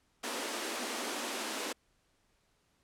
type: high-pass noise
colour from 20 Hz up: pink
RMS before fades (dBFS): -37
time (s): 0.23-1.73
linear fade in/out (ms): 10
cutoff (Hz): 220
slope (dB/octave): 96
effects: pink hiss -73 dBFS RMS until 2.83 s + low-pass 10000 Hz 12 dB/octave

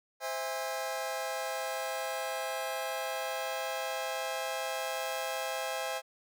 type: chord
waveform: sawtooth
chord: C augmented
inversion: none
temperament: just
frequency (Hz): 523.3 / 654.1 / 817.6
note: C5 / E5 / G#5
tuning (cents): 0 / -14 / -27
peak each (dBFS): -34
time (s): 0.2-6.02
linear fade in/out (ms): 50
effects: none

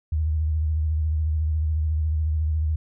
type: tone with vibrato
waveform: sine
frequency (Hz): 77.78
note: D#2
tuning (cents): 0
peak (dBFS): -20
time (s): 0.12-2.76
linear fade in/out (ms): 5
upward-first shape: sine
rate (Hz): 14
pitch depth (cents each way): 59
effects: none

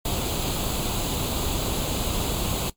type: noise with comb filter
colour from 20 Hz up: pink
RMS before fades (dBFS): -26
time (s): 0.05-2.7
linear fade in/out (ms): 5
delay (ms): 0.27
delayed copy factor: +0.7
effects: noise-tail reverb RT60 0.1 s tail -17 dB re dry + MP3 96 kbps

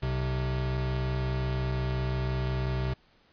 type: tone pair together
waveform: square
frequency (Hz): 63 / 128.65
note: B1 / C3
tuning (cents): +35 / -29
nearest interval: octave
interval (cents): 1236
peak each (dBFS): -32 / -30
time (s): 0.02-2.94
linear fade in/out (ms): 10
effects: pink hiss -63 dBFS RMS until 3.32 s + resampled to 11025 Hz

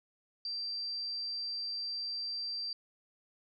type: tone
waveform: sine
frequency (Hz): 4699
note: D8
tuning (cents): 0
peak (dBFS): -35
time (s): 0.45-2.73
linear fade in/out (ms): 2
effects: none

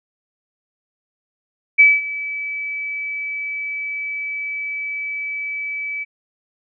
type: tone with ADSR envelope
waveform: sine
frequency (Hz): 2298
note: D7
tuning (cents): -38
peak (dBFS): -5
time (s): 1.78-6.05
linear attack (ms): 19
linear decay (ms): 210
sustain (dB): -18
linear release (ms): 26
effects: none

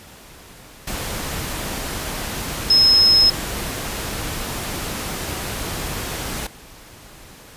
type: tone in noise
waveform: sine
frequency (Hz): 5160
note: E8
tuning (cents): -38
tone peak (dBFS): -10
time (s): 2.7-3.3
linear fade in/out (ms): 5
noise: pink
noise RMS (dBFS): -27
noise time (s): 0.87-6.47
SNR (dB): +14
effects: pink hiss -43 dBFS RMS until 7.56 s + resampled to 32000 Hz

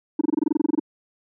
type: tone bursts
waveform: sine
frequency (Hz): 303.5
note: D#4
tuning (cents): -43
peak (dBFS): -12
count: 14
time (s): 0.19-0.795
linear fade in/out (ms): 5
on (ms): 20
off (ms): 25
effects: tanh soft clip ceiling -14 dBFS + high-pass 200 Hz 12 dB/octave

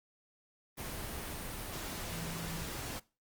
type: tone in noise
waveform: sine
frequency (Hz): 165.4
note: E3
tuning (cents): +6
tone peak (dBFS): -42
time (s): 2.11-2.65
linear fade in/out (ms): 20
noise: pink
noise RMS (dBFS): -41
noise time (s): 0.77-3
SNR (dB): -4
effects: noise-tail reverb RT60 0.3 s tail -20 dB re dry + Opus 32 kbps

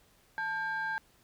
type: tone pair together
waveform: sine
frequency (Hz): 880 / 1595.4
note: A5 / G6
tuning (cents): 0 / +30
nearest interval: minor seventh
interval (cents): 1030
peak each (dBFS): -34 / -31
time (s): 0.38-0.98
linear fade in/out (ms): 0
effects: tanh soft clip ceiling -28 dBFS + pink hiss -65 dBFS RMS until 1.23 s

